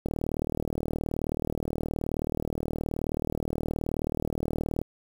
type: click train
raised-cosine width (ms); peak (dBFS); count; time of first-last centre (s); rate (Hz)
2; -16; 186; 0.06-4.816; 38.9
effects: 7-bit